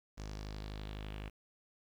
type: tone with low-pass filter sweep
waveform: sawtooth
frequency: 51.91 Hz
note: G#1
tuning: in tune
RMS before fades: -44 dBFS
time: 0.17-1.3 s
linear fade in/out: 20 ms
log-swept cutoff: 6200 to 2700 Hz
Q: 3
effects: 10-bit